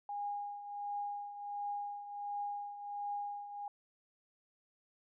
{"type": "tone with tremolo", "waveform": "sine", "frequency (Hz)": 817, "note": "G#5", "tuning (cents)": -29, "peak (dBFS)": -35, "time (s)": [0.09, 3.68], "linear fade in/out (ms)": 2, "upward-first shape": "triangle", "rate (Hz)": 1.4, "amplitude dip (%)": 70, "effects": []}